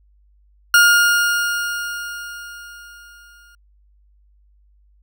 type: tone with exponential decay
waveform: 40% pulse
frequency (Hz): 1419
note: F6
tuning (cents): +27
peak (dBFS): -7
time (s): 0.74-3.55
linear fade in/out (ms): 2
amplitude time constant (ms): 610
effects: added 50 Hz sine -52 dBFS peak until 5.02 s